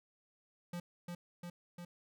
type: tone with echo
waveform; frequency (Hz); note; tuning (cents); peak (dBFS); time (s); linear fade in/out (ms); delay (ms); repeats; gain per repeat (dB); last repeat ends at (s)
square; 174.61; F3; 0; -40; 0.73-0.8; 5; 350; 3; -2; 1.85
effects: none